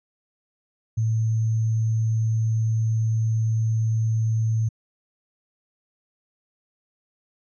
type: tone with sample-and-hold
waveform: sine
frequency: 111.4 Hz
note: A2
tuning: 22 cents sharp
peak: -19 dBFS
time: 0.97-4.69 s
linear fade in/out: 10 ms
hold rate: 6300 Hz
effects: resampled to 24000 Hz